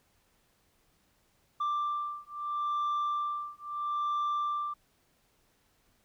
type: beating tone pair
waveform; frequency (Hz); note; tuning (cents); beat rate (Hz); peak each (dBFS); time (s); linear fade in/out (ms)
sine; 1179 / 1179.76; D6 / D6; +6 / +8; 0.76; -31; 1.6-4.74; 10
effects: tanh soft clip ceiling -27 dBFS + pink hiss -70 dBFS RMS until 6.04 s